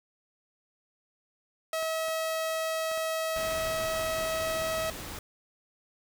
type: tone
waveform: sawtooth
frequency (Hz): 643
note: E5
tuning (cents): -43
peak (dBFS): -25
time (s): 1.73-4.9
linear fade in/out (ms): 2
type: clicks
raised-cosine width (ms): 0.5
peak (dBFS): -30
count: 7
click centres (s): 1.827 / 2.084 / 2.915 / 2.976 / 3.522 / 3.67 / 3.995
type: noise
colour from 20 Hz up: pink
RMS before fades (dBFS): -40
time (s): 3.36-5.19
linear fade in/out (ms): 2
effects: none